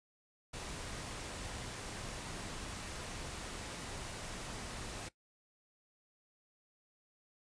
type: noise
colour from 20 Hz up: pink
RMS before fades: -44 dBFS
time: 0.53-5.09 s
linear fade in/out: 10 ms
effects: noise-tail reverb RT60 0.1 s tail -17 dB re dry + resampled to 22050 Hz